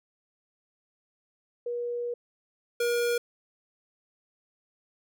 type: tone pair in turn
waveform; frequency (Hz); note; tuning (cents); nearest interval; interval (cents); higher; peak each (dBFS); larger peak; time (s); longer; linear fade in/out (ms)
sine / square; 480.2 / 476.9; B4 / A#4; -49 / +39; unison; 12; first; -29 / -25; second; 1.66-2.14 / 2.8-3.18; first; 5
effects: none